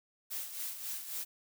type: noise with tremolo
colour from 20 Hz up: blue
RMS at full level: -38 dBFS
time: 0.3-1.25 s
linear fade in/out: 20 ms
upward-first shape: sine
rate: 3.7 Hz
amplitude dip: 60%
effects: none